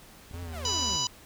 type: clicks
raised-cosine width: 5 ms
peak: -36 dBFS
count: 9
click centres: 0.312 / 0.345 / 0.427 / 0.48 / 0.543 / 0.66 / 0.726 / 0.896 / 0.932 s
type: tone with vibrato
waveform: square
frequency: 82.41 Hz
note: E2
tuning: in tune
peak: -37 dBFS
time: 0.33-0.97 s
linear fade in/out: 10 ms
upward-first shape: triangle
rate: 3.1 Hz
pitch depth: 130 cents each way
type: exponential sweep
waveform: sawtooth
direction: down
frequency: 830.6 to 105.1 Hz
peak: -35 dBFS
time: 0.51-1.08 s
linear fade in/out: 50 ms
type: harmonic tone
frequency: 987.8 Hz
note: B5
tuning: in tune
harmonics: 1 / 3 / 4 / 5 / 6 / 7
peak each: -35 / -33 / -35 / -32 / -33 / -35 dBFS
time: 0.65-1.07 s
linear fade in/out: 2 ms
effects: pink hiss -52 dBFS RMS until 1.25 s